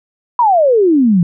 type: exponential sweep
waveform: sine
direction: down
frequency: 1004 to 164.81 Hz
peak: -7 dBFS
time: 0.39-1.23 s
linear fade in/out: 2 ms
effects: none